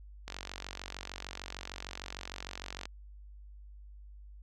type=click train; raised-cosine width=0.2 ms; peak=-22 dBFS; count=121; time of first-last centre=0.28-2.855 s; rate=46.6 Hz; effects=added 50 Hz sine -48 dBFS peak until 4.42 s